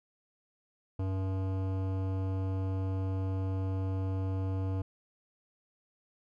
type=tone with hard clipping; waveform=sine; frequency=95.1 Hz; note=F#2; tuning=48 cents sharp; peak=-32 dBFS; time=0.99-4.82 s; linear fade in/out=5 ms; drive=16 dB; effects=none